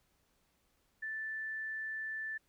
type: tone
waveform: sine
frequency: 1760 Hz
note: A6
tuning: in tune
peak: -37 dBFS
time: 1.02-2.38 s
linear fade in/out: 10 ms
effects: pink hiss -75 dBFS RMS until 2.48 s